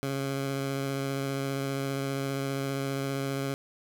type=tone with vibrato; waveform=15% pulse; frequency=137.1 Hz; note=C#3; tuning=19 cents flat; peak=-23 dBFS; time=0.03-3.54 s; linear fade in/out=0 ms; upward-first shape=sine; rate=15 Hz; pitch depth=13 cents each way; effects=none